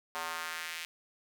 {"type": "tone with high-pass filter sweep", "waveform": "square", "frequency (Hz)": 82.41, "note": "E2", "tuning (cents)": 0, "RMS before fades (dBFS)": -39, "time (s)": [0.15, 0.85], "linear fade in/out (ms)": 0, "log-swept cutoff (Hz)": [900, 2400], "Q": 1.6, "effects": []}